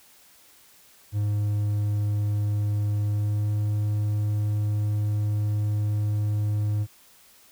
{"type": "tone with pitch glide", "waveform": "triangle", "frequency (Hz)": [103.83, 104.85], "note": ["G#2", "G#2"], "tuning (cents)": [0, 17], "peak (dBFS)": -20, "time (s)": [1.12, 6.87], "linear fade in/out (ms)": 50, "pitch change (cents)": 17, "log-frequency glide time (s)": [3.11, 3.5], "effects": ["white hiss -55 dBFS RMS until 7.51 s"]}